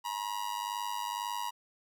45% pulse tone with amplitude modulation, 959 Hz, A#5, 49 cents sharp, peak -30 dBFS, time 0.04-1.51 s, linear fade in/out 20 ms, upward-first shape sine, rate 102 Hz, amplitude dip 85%, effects none

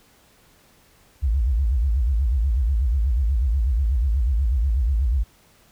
sine tone with vibrato, 61.5 Hz, B1, 7 cents flat, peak -17 dBFS, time 1.22-5.24 s, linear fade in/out 20 ms, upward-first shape sine, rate 8.2 Hz, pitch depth 270 cents each way, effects pink hiss -56 dBFS RMS until 5.71 s

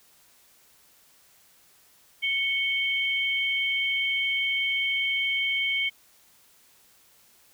sine tone pair together, 2217 / 3132 Hz, C#7 / G7, 0 / -2 cents, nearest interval tritone, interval 598 cents, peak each -25 / -28 dBFS, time 2.22-5.9 s, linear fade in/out 20 ms, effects white hiss -59 dBFS RMS until 7.53 s

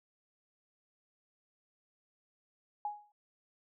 sine tone with exponential decay, 832 Hz, G#5, 3 cents sharp, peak -31 dBFS, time 2.85-3.12 s, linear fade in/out 2 ms, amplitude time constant 57 ms, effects none

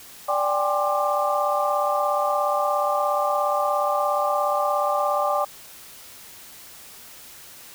sine tone cluster, 586 / 783 / 820 / 1060 / 1187 Hz, D5 / G5 / G#5 / C6 / D6, -4 / -2 / -22 / +22 / +18 cents, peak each -24 / -26 / -29 / -29 / -25 dBFS, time 0.28-5.45 s, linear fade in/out 10 ms, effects white hiss -44 dBFS RMS until 7.74 s

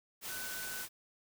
sine tone in noise, 1505 Hz, F#6, 29 cents sharp, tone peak -44 dBFS, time 0.27-0.86 s, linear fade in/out 50 ms, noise white, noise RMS -42 dBFS, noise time 0.21-0.89 s, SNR -5 dB, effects none

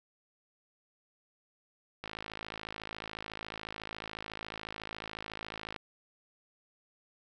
click train, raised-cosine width 0.3 ms, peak -23 dBFS, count 202, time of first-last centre 2.04-5.762 s, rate 54 Hz, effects none

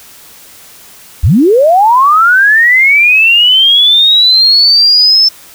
sine linear sweep, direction up, 55 to 5310 Hz, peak -3 dBFS, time 1.23-5.29 s, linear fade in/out 10 ms, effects white hiss -36 dBFS RMS until 5.54 s

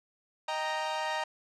sawtooth chord, Eb major, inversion none, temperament equal, 622.3 / 784 / 932.3 Hz, Eb5 / G5 / Bb5, 0 / 0 / 0 cents, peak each -32 / -34 / -29 dBFS, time 0.48-1.24 s, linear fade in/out 5 ms, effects low-pass 5000 Hz 12 dB/octave

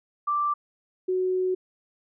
sine tone pair in turn, 1174.7 / 370 Hz, D6 / F#4, 0 / 0 cents, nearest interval octave + minor sixth, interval 2000 cents, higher first, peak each -22 dBFS, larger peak neither, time 0.27-0.54 / 1.08-1.55 s, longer second, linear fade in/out 10 ms, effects none

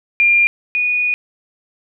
sine tone pair in turn, 2400 / 2463 Hz, D7 / D#7, +37 / -18 cents, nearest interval unison, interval 45 cents, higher second, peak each -9 / -14 dBFS, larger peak first, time 0.2-0.47 / 0.75-1.14 s, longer second, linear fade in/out 0 ms, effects none

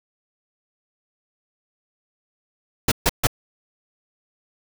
pink noise bursts, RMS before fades -17 dBFS, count 3, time 2.88-3.271 s, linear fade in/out 5 ms, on 37 ms, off 140 ms, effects none

